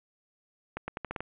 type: accelerating click train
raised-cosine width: 0.5 ms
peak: -19 dBFS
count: 7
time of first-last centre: 0.77-1.206 s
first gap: 110 ms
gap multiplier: 0.83
effects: resampled to 8000 Hz + 9-bit